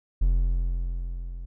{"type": "tone with level ramp", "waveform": "triangle", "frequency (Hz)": 43.41, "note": "F1", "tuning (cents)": -10, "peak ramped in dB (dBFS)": [-15, -32], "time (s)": [0.21, 1.46], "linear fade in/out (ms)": 10, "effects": []}